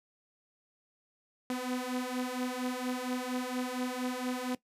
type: beating tone pair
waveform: sawtooth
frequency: 249 / 253.3 Hz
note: B3 / B3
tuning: +14 / +44 cents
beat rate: 4.3 Hz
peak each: -33 / -31 dBFS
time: 1.5-4.55 s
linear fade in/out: 2 ms
effects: noise-tail reverb RT60 0.1 s tail -18 dB re dry + resampled to 32000 Hz